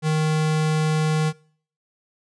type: tone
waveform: square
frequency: 155.6 Hz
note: D#3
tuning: in tune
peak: -19 dBFS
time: 0.02-1.33 s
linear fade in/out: 50 ms
effects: noise-tail reverb RT60 0.5 s tail -22 dB re dry + resampled to 22050 Hz